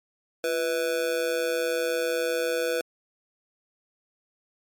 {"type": "tone with amplitude modulation", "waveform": "square", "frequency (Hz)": 493.9, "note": "B4", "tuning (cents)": 0, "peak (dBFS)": -21, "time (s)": [0.44, 2.81], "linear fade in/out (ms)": 2, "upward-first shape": "sine", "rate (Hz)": 150, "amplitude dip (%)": 85, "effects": ["MP3 96 kbps"]}